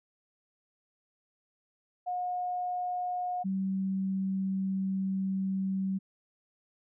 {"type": "tone pair in turn", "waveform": "sine", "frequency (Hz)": [721, 191.69], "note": ["F#5", "G3"], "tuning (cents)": [-45, -38], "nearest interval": "octave + major seventh", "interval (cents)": 2293, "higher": "first", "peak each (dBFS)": [-30, -28], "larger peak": "second", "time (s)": [[2.06, 3.44], [3.44, 5.99]], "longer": "second", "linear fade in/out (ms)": 20, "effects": []}